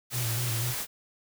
white noise, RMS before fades -33 dBFS, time 0.1-0.87 s, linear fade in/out 50 ms
triangle tone with vibrato, 118 Hz, A#2, 22 cents sharp, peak -27 dBFS, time 0.12-0.75 s, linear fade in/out 50 ms, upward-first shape square, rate 4 Hz, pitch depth 61 cents each way
effects none

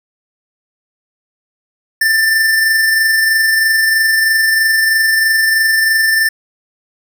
square tone with amplitude modulation, 1780 Hz, A6, 20 cents sharp, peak -9 dBFS, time 2.01-6.29 s, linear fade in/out 5 ms, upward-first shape sine, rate 23.1 Hz, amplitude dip 30%, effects none

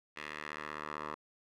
10% pulse tone with band-pass filter sweep, 75.6 Hz, D#2, 49 cents flat, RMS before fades -43 dBFS, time 0.16-1.15 s, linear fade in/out 10 ms, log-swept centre 2200 to 1100 Hz, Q 1.7, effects none

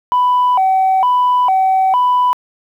sine tone with vibrato, 869 Hz, A5, 22 cents flat, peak -8 dBFS, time 0.12-2.33 s, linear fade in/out 0 ms, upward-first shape square, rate 1.1 Hz, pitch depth 230 cents each way, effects tanh soft clip ceiling -7 dBFS + 8-bit

